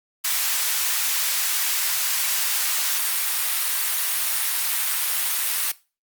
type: high-pass noise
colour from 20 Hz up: white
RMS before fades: -23 dBFS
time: 0.24-5.72 s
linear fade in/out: 10 ms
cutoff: 1100 Hz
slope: 12 dB/octave
effects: noise-tail reverb RT60 0.3 s tail -19 dB re dry + Opus 48 kbps